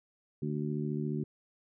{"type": "harmonic tone", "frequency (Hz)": 74.3, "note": "D2", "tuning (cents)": 21, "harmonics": [2, 3, 4, 5], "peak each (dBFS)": [-34, -36, -40, -39], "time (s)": [0.42, 1.24], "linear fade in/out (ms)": 5, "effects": []}